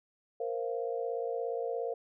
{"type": "chord", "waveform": "sine", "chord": "Bb suspended second", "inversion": "none", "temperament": "equal with one note detuned", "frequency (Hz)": [466.2, 523.3, 691.6], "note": ["Bb4", "C5", "F5"], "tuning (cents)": [0, 0, -17], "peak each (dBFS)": [-34, -37, -39], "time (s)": [0.4, 1.94], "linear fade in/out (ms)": 5, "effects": []}